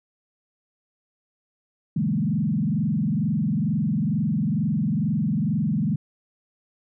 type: tone with frequency modulation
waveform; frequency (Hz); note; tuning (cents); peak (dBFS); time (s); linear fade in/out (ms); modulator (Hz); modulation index
sine; 183.8; F#3; -11; -20; 1.96-5.96; 5; 22.2; 2.2
effects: none